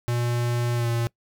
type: tone with pitch glide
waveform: square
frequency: 120 to 117.33 Hz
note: B2 to A#2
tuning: -49 to +12 cents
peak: -23 dBFS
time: 0.08-1.07 s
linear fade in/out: 0 ms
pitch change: -39 cents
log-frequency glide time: 0.75-0.88 s
effects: noise-tail reverb RT60 0.1 s tail -23 dB re dry